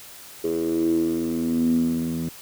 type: tone with band-pass filter sweep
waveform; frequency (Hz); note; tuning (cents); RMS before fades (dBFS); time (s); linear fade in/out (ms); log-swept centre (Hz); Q
10% pulse; 82.41; E2; 0; -23; 0.44-2.29; 5; 390 to 200; 8.8
effects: white hiss -43 dBFS RMS until 2.41 s